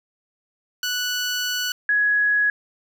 15% pulse / sine tone pair in turn, 1480 / 1674.4 Hz, F#6 / G#6, 0 / +14 cents, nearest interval major second, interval 214 cents, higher second, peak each -16 dBFS, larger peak neither, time 0.83-1.72 / 1.89-2.5 s, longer first, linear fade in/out 2 ms, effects none

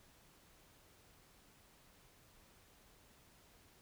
silence, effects pink hiss -66 dBFS RMS until 3.81 s

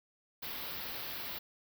white band-stop noise, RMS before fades -41 dBFS, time 0.42-1.39 s, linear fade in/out 10 ms, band 5000 to 13000 Hz, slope 48 dB/octave, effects none

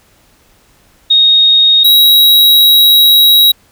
sine / square tone pair in turn, 3729 / 3849 Hz, A#7 / B7, 0 / -45 cents, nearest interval minor second, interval 55 cents, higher second, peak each -4 dBFS, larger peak neither, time 1.1-1.84 / 1.84-3.52 s, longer second, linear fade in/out 10 ms, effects pink hiss -49 dBFS RMS until 3.71 s

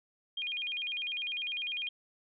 sine tone with vibrato, 2802 Hz, F7, 5 cents sharp, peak -33 dBFS, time 0.37-1.89 s, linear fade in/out 5 ms, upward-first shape square, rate 10 Hz, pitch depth 230 cents each way, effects none

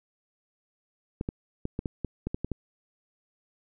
clicks, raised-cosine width 3 ms, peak -17 dBFS, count 10, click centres 1.211 / 1.289 / 1.654 / 1.791 / 1.858 / 2.047 / 2.27 / 2.345 / 2.446 / 2.517 s, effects none

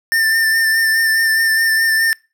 square tone with vibrato, 1792 Hz, A6, 31 cents sharp, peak -13 dBFS, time 0.12-2.13 s, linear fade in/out 0 ms, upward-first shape sine, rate 4.8 Hz, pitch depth 23 cents each way, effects noise-tail reverb RT60 0.3 s tail -26 dB re dry

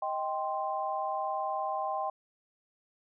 sine chord, C minor, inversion first, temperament just, 627.9 / 784.9 / 1046.5 Hz, Eb5 / G5 / C6, +16 / +2 / 0 cents, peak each -36 / -33 / -35 dBFS, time 0.02-2.1 s, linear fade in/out 5 ms, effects none

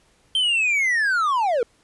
triangle linear sweep, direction down, 3151 to 440 Hz, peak -16 dBFS, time 0.35-1.63 s, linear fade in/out 2 ms, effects pink hiss -60 dBFS RMS until 1.83 s + resampled to 24000 Hz

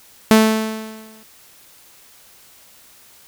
sawtooth tone with exponential decay, 219.3 Hz, A3, 6 cents flat, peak -3 dBFS, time 0.31-1.23 s, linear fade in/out 0 ms, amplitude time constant 200 ms, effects white hiss -48 dBFS RMS until 3.27 s

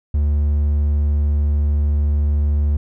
triangle tone, 73.3 Hz, D2, 3 cents flat, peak -12 dBFS, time 0.14-2.77 s, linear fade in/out 5 ms, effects none

